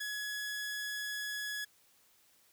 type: tone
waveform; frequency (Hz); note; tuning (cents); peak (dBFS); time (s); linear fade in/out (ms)
sawtooth; 1686; G#6; +26; -33; 0-1.65; 10
effects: white hiss -67 dBFS RMS until 2.52 s